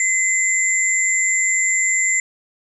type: tone pair together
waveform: sine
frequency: 2047 / 7295 Hz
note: C7 / A#8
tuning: -38 / -38 cents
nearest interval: octave + minor seventh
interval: 2200 cents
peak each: -18 dBFS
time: 0-2.2 s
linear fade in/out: 2 ms
effects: none